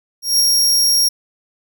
sawtooth tone with ADSR envelope, 5588 Hz, F8, in tune, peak -7 dBFS, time 0.22-1.09 s, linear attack 180 ms, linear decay 3 ms, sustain -2 dB, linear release 11 ms, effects none

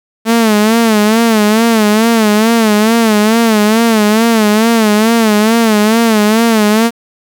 sawtooth tone with vibrato, 220 Hz, A3, in tune, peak -3 dBFS, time 0.25-6.91 s, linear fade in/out 50 ms, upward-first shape sine, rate 2.3 Hz, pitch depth 96 cents each way, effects 7-bit

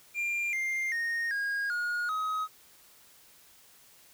triangle tone with pitch steps, 2390 / 2105 / 1853.6 / 1632.4 / 1437.6 / 1266.1 Hz, D7 / C7 / A#6 / G#6 / F6 / D#6, +30 / +10 / -10 / -30 / +50 / +30 cents, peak -27 dBFS, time 0.14-2.48 s, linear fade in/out 50 ms, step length 390 ms, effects white hiss -58 dBFS RMS until 4.13 s

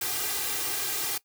white noise with comb filter, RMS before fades -30 dBFS, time 0.01-1.18 s, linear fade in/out 5 ms, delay 2.5 ms, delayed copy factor +1, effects noise-tail reverb RT60 0.1 s tail -19 dB re dry + high-pass 100 Hz 12 dB/octave

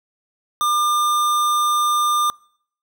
square tone, 1200 Hz, D6, 37 cents sharp, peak -17 dBFS, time 0.61-2.3 s, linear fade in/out 0 ms, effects noise-tail reverb RT60 0.6 s tail -25 dB re dry

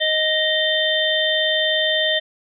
harmonic tone with a mistuned harmonic, 622.3 Hz, D#5, in tune, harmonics 1 / 3 / 5 / 6, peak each -22 / -22 / -22 / -22 dBFS, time 0-2.2 s, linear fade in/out 20 ms, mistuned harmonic 6, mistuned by -72 cents, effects none

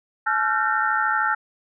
sine tone cluster, 861 / 1355 / 1428 / 1547 / 1822 Hz, A5 / E6 / F6 / G6 / A#6, -38 / +47 / +38 / -23 / -40 cents, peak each -25 / -23 / -27 / -26 / -28 dBFS, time 0.26-1.35 s, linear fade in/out 10 ms, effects none

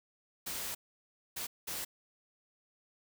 white noise bursts at uneven times, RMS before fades -39 dBFS, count 3, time 0.46-0.75 / 1.36-1.47 / 1.67-1.85 s, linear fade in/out 10 ms, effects none

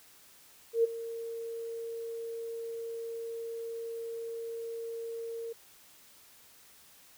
sine tone with ADSR envelope, 459.8 Hz, A#4, 24 cents flat, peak -20 dBFS, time 0.73-5.53 s, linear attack 110 ms, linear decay 17 ms, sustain -16 dB, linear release 9 ms, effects white hiss -58 dBFS RMS until 7.17 s

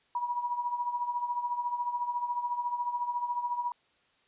sine tone with tremolo, 967 Hz, B5, 37 cents flat, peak -26 dBFS, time 0.15-3.72 s, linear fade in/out 2 ms, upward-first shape triangle, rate 14 Hz, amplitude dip 75%, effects white hiss -68 dBFS RMS until 4.27 s + resampled to 8000 Hz

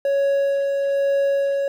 triangle tone with tremolo, 556 Hz, C#5, 5 cents sharp, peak -14 dBFS, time 0.05-1.68 s, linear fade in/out 2 ms, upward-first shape sine, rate 1.1 Hz, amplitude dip 30%, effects 9-bit

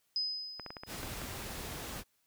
sine tone with exponential decay, 5030 Hz, D#8, 18 cents sharp, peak -29 dBFS, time 0.16-1.22 s, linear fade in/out 1 ms, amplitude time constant 230 ms
clicks, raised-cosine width 0.5 ms, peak -27 dBFS, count 7, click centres 0.597 / 0.663 / 0.705 / 0.768 / 0.835 / 1.031 / 1.217 s
pink noise, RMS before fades -42 dBFS, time 0.86-2.04 s, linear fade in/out 50 ms
effects white hiss -75 dBFS RMS until 2.26 s

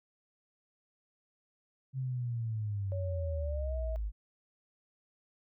sine linear sweep, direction down, 133.7 to 49.53 Hz, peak -32 dBFS, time 1.93-4.12 s, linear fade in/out 50 ms
sine tone with pitch glide, 562 to 638.2 Hz, C#5 to D#5, +24 to +44 cents, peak -39 dBFS, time 2.92-3.96 s, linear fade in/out 0 ms, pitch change +220 cents, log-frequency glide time 3.37-3.76 s
effects none

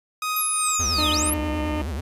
sawtooth tone with tremolo, 1251 Hz, D#6, 9 cents sharp, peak -19 dBFS, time 0.22-1.3 s, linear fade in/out 2 ms, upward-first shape triangle, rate 2.7 Hz, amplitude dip 55%
sine linear two-way sweep, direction down then up, 11840 to 2901 to 11840 Hz, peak -22 dBFS, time 0.36-1.34 s, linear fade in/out 5 ms, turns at 1.11 s
square tone with vibrato, 75.4 Hz, D2, 46 cents sharp, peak -27 dBFS, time 0.79-2.01 s, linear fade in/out 10 ms, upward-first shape triangle, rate 9.3 Hz, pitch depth 300 cents each way
harmonic tone, 303 Hz, D#4, 46 cents flat, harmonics 1 / 2 / 3 / 4 / 6 / 7 / 8 / 9 / 10, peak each -27 / -32 / -35 / -39 / -43 / -44 / -42 / -44 / -44 dBFS, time 0.98-1.82 s, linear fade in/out 5 ms
effects resampled to 32000 Hz

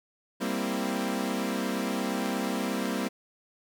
sawtooth chord, C dominant seventh, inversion second, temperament equal, 196 / 233.1 / 261.6 / 329.6 Hz, G3 / Bb3 / C4 / E4, 0 / 0 / 0 / 0 cents, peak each -29 / -29 / -29 / -33 dBFS, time 0.4-3.09 s, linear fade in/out 20 ms, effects none

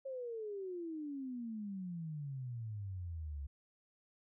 sine exponential sweep, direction down, 545 to 68 Hz, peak -40 dBFS, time 0.05-3.47 s, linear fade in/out 10 ms, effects none

